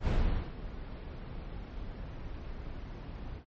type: noise with ADSR envelope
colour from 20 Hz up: brown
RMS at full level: -27 dBFS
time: 0-3.45 s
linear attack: 79 ms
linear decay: 440 ms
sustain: -14 dB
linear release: 83 ms
effects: low-pass 4000 Hz 12 dB/octave + MP3 32 kbps